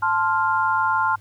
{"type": "chord", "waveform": "sine", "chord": "F major", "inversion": "first", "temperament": "equal", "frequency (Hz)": [880, 1046.5, 1396.9], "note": ["A5", "C6", "F6"], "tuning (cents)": [0, 0, 0], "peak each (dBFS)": -22, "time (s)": [0.02, 1.16], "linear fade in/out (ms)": 10, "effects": ["added 103 Hz sine -44 dBFS peak until 1.2 s", "pink hiss -57 dBFS RMS until 1.2 s"]}